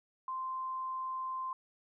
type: tone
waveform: sine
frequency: 1042 Hz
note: C6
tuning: 7 cents flat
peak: -35 dBFS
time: 0.28-1.53 s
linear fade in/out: 2 ms
effects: none